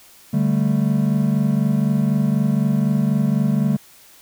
triangle chord, D suspended fourth, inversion none, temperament equal, 146.83 / 196 / 220 Hz, D3 / G3 / A3, 0 / 0 / 0 cents, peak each -18 dBFS, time 0.33-3.77 s, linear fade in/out 10 ms, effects white hiss -48 dBFS RMS until 4.21 s

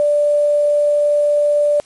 sine tone with quantisation, 587.3 Hz, D5, in tune, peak -11 dBFS, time 0-1.8 s, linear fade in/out 0 ms, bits 6, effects white hiss -49 dBFS RMS until 1.85 s + MP3 48 kbps

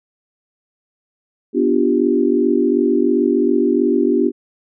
sine chord, G dominant seventh, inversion first, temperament equal, 246.9 / 293.7 / 349.2 / 392 Hz, B3 / D4 / F4 / G4, 0 / 0 / 0 / 0 cents, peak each -18 dBFS, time 1.53-4.32 s, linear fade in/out 50 ms, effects none

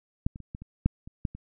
clicks, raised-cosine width 5 ms, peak -13 / -28 / -30 / -24 / -29 / -9 / -30 / -15 / -28 dBFS, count 9, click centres 0.265 / 0.359 / 0.403 / 0.549 / 0.62 / 0.86 / 1.075 / 1.252 / 1.35 s, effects none

